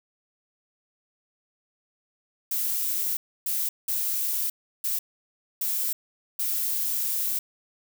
violet noise bursts at uneven times, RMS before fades -27 dBFS, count 6, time 2.51-3.17 / 3.46-3.69 / 3.88-4.5 / 4.84-4.99 / 5.61-5.93 / 6.39-7.39 s, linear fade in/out 5 ms, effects none

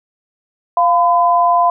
sine tone pair together, 698 / 1010.2 Hz, F5 / B5, -1 / +39 cents, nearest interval tritone, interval 640 cents, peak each -12 dBFS, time 0.77-1.7 s, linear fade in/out 2 ms, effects none

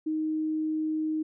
sine tone, 312.1 Hz, D#4, 5 cents sharp, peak -26 dBFS, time 0.06-1.23 s, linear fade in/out 10 ms, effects none

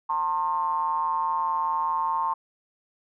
triangle ring-modulated tone, 82.41 Hz, E2, in tune, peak -18 dBFS, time 0.09-2.34 s, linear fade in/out 10 ms, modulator 983 Hz, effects none

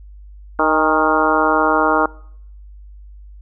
harmonic tone with a mistuned harmonic, 155.56 Hz, D#3, in tune, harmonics 2 / 3 / 4 / 5 / 6 / 7 / 8 / 9, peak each -21 / -21 / -21 / -21 / -21 / -21 / -21 / -21 dBFS, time 0.59-2.06 s, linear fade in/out 2 ms, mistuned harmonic 5, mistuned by +61 cents, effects noise-tail reverb RT60 0.7 s tail -24 dB re dry + added 50 Hz sine -36 dBFS peak until 3.41 s

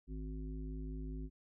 harmonic tone, 52.4 Hz, G#1, 16 cents sharp, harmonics 1 / 3 / 5 / 7, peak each -41 / -49 / -48 / -55 dBFS, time 0.07-1.3 s, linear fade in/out 50 ms, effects none

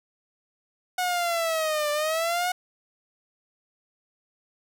sawtooth linear two-way sweep, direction down then up, 733 to 588 to 733 Hz, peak -20 dBFS, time 0.98-2.52 s, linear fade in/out 5 ms, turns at 1.91 s, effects none

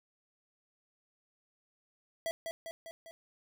square tone with echo, 659.3 Hz, E5, in tune, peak -33 dBFS, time 2.26-2.31 s, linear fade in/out 0 ms, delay 200 ms, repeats 4, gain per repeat -4 dB, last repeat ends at 3.11 s, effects none

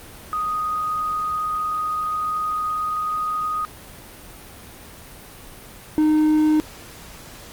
sine / triangle tone pair in turn, 1244.5 / 307.6 Hz, D#6 / D#4, 0 / -20 cents, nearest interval 2 octaves, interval 2420 cents, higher first, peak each -21 / -12 dBFS, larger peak second, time 0.33-3.65 / 5.98-6.6 s, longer first, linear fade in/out 0 ms, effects pink hiss -41 dBFS RMS until 7.52 s + Opus 32 kbps

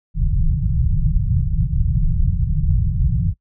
pink low-pass noise, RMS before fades -17 dBFS, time 0.14-3.34 s, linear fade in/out 50 ms, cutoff 170 Hz, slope 96 dB/octave, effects noise-tail reverb RT60 0.1 s tail -24 dB re dry

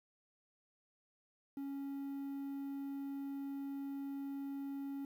triangle tone with quantisation, 277.2 Hz, C#4, in tune, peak -38 dBFS, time 1.57-5.05 s, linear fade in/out 2 ms, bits 11, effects none

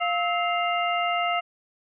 harmonic tone with a mistuned harmonic, 698.5 Hz, F5, in tune, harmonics 1 / 2 / 3 / 4, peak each -25 / -28 / -30 / -31 dBFS, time 0-1.41 s, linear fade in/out 20 ms, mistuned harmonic 2, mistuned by -130 cents, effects none

